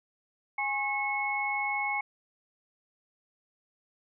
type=tone cluster; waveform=sine; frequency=825 / 1079 / 2190 Hz; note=G#5 / C#6 / C#7; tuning=-12 / -47 / -22 cents; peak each=-32 / -38 / -30 dBFS; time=0.58-2.01 s; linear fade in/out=5 ms; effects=none